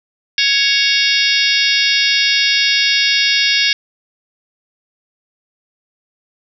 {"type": "harmonic tone with a mistuned harmonic", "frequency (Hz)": 556, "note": "C#5", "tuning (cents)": 5, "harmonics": [3, 4, 5, 6, 7, 8, 9, 10], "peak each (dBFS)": [-21, -18, -19, -21, -19, -22, -19, -21], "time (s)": [0.38, 3.73], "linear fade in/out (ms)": 2, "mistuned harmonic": 7, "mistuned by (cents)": -89, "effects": []}